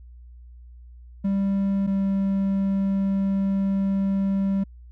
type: tone pair in turn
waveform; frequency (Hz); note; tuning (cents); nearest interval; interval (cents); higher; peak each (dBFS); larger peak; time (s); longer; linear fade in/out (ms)
triangle; 196.6 / 195.35; G3 / G3; +5 / -6; unison; 11; first; -18; neither; 1.24-1.87 / 1.87-4.64; second; 10
effects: added 60 Hz sine -42 dBFS peak until 4.91 s